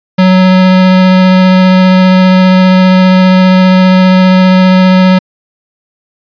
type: tone with vibrato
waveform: square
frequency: 185.6 Hz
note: F#3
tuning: 6 cents sharp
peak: -3 dBFS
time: 0.18-5.19 s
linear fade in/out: 10 ms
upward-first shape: triangle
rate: 15 Hz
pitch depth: 10 cents each way
effects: resampled to 11025 Hz